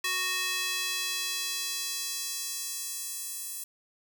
square tone with high-pass filter sweep, 370 Hz, F#4, in tune, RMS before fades -33 dBFS, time 0.04-3.64 s, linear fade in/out 5 ms, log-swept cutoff 2000 to 9700 Hz, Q 0.98, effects none

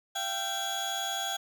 30% pulse tone cluster, 681 / 780 / 3353 Hz, F5 / G5 / G#7, -44 / -9 / +16 cents, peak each -37 / -32 / -31 dBFS, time 0.15-1.37 s, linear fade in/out 10 ms, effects none

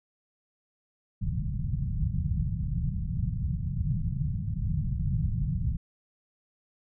white low-pass noise, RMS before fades -29 dBFS, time 1.21-5.77 s, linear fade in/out 10 ms, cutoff 170 Hz, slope 48 dB/octave, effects none

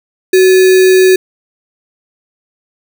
sine tone with sample-and-hold, 373.1 Hz, F#4, 14 cents sharp, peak -3 dBFS, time 0.33-1.16 s, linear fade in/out 5 ms, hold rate 2100 Hz, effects none

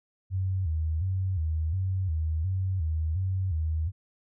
sine tone with vibrato, 86.4 Hz, F2, 18 cents flat, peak -25 dBFS, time 0.3-3.92 s, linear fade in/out 50 ms, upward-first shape square, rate 1.4 Hz, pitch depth 150 cents each way, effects none

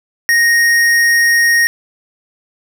triangle tone with hard clipping, 1864.7 Hz, A#6, in tune, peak -10 dBFS, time 0.29-1.67 s, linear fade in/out 0 ms, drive 17 dB, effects none

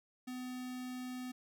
square tone with notch filter, 252.2 Hz, B3, 36 cents sharp, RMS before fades -43 dBFS, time 0.27-1.32 s, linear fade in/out 10 ms, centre 930 Hz, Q 1.8, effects none

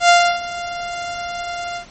sawtooth tone with ADSR envelope, 697 Hz, F5, 4 cents flat, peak -3 dBFS, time 0-1.86 s, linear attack 89 ms, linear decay 300 ms, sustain -17 dB, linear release 100 ms, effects pink hiss -43 dBFS RMS until 1.9 s + MP3 32 kbps

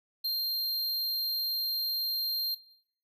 square tone, 4186 Hz, C8, in tune, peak -29 dBFS, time 0.24-2.55 s, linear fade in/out 10 ms, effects noise-tail reverb RT60 0.7 s tail -18 dB re dry

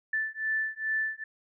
sine beating tone pair, 1757 / 1759.4 Hz, A6 / A6, -3 / -1 cents, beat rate 2.4 Hz, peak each -31 dBFS, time 0.13-1.24 s, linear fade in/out 5 ms, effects none

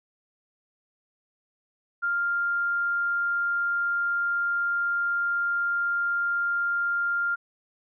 sine tone, 1398 Hz, F6, 1 cent sharp, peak -23 dBFS, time 2.02-7.36 s, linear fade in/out 20 ms, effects none

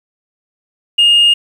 sine tone, 2840 Hz, F7, 28 cents sharp, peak -4 dBFS, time 0.98-1.34 s, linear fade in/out 10 ms, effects tanh soft clip ceiling -4 dBFS + 7-bit

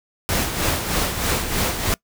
pink noise with tremolo, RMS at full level -20 dBFS, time 0.29-1.94 s, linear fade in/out 0 ms, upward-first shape sine, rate 3.2 Hz, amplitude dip 55%, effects noise-tail reverb RT60 0.1 s tail -23 dB re dry

